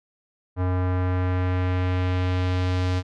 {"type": "tone with low-pass filter sweep", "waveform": "square", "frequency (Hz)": 91.3, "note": "F#2", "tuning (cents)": -23, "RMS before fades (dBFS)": -23, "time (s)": [0.56, 3.03], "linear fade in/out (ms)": 50, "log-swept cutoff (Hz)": [1200, 5100], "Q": 1.1, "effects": []}